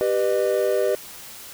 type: chord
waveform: triangle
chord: G augmented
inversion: none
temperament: equal with one note detuned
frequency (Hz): 392 / 493.9 / 608.4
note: G4 / B4 / D#5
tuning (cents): 0 / 0 / -39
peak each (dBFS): -21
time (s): 0.01-0.95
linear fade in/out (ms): 0
effects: white hiss -40 dBFS RMS until 1.53 s